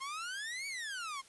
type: exponential two-way sweep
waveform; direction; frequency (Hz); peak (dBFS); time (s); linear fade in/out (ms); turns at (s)
sawtooth; up then down; 1046.5 to 2287 to 1046.5; -35; 0-1.22; 20; 0.67
effects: white hiss -60 dBFS RMS until 1.28 s + resampled to 24000 Hz